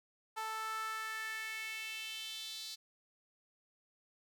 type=tone with high-pass filter sweep; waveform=sawtooth; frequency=440 Hz; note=A4; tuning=in tune; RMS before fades=-42 dBFS; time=0.36-2.76 s; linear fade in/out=20 ms; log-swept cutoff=1000 to 4300 Hz; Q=3.8; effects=none